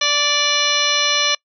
harmonic tone with a mistuned harmonic, 586 Hz, D5, 4 cents flat, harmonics 1 / 2 / 3 / 4 / 5 / 6 / 7 / 9 / 10, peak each -27 / -24 / -26 / -23 / -22 / -22 / -22 / -27 / -25 dBFS, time 0.01-1.35 s, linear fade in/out 5 ms, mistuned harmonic 2, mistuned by -17 cents, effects noise-tail reverb RT60 0.1 s tail -26 dB re dry

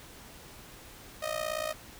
sawtooth tone with amplitude modulation, 622.3 Hz, D#5, in tune, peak -24 dBFS, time 1.22-1.73 s, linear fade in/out 10 ms, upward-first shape sine, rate 57.7 Hz, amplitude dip 85%, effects pink hiss -50 dBFS RMS until 1.99 s

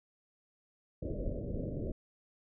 pink low-pass noise, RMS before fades -37 dBFS, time 1.02-1.92 s, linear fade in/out 5 ms, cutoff 620 Hz, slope 96 dB/octave, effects none

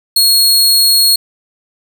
sawtooth tone, 4310 Hz, C#8, 49 cents flat, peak -4 dBFS, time 0.16-1.16 s, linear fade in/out 5 ms, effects 7-bit

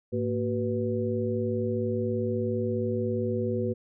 sine tone cluster, 105.4 / 229.5 / 375.4 / 492.4 Hz, G#2 / A#3 / F#4 / B4, +26 / -27 / +25 / -5 cents, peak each -31 dBFS, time 0.12-3.74 s, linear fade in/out 20 ms, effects none

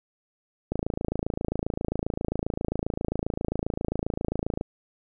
click train, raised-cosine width 2 ms, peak -13 dBFS, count 108, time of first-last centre 0.72-4.611 s, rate 27.5 Hz, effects none

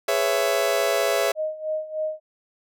40% pulse chord, C# minor seventh, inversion second, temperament just, 415.8 / 498.9 / 554.4 / 665.2 Hz, G#4 / B4 / C#5 / E5, +2 / +17 / 0 / +16 cents, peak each -26 / -28 / -24 / -23 dBFS, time 0.08-1.32 s, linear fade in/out 5 ms
sine tone with tremolo, 622.3 Hz, D#5, in tune, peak -22 dBFS, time 1.35-2.2 s, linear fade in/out 50 ms, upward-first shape sine, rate 3.3 Hz, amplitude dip 80%
effects none

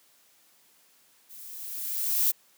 violet noise with level ramp, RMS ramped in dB -47 to -22 dBFS, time 1.29-2.32 s, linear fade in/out 20 ms, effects white hiss -62 dBFS RMS until 2.57 s + high-pass 150 Hz 12 dB/octave

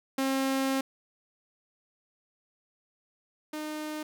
sawtooth tone pair in turn, 268 / 305.8 Hz, C4 / D#4, +42 / -30 cents, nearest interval major second, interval 228 cents, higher second, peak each -22 / -30 dBFS, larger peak first, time 0.18-0.81 / 3.53-4.03 s, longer first, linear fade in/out 5 ms, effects none

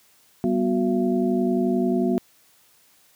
sine tone cluster, 193.7 / 245 / 365.2 / 677 Hz, G3 / B3 / F#4 / E5, -20 / -14 / -23 / +46 cents, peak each -25 / -22 / -24 / -30 dBFS, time 0.44-2.18 s, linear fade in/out 0 ms, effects white hiss -58 dBFS RMS until 3.15 s + high-pass 80 Hz 12 dB/octave

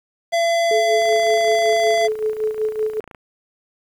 square tone, 676 Hz, E5, 43 cents sharp, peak -16 dBFS, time 0.32-2.08 s, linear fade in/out 20 ms
sine tone with tremolo, 432.4 Hz, A4, 30 cents flat, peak -16 dBFS, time 0.71-3 s, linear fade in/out 2 ms, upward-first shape sine, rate 5.3 Hz, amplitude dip 70%
click train, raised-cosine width 0.5 ms, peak -24 dBFS, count 61, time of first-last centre 1.02-3.148 s, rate 28.2 Hz
effects low-pass 7000 Hz 12 dB/octave + 8-bit

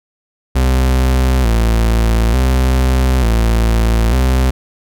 40% pulse tone with vibrato, 60.2 Hz, B1, 44 cents flat, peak -9 dBFS, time 0.55-4.51 s, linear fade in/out 10 ms, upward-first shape square, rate 0.56 Hz, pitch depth 110 cents each way, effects none

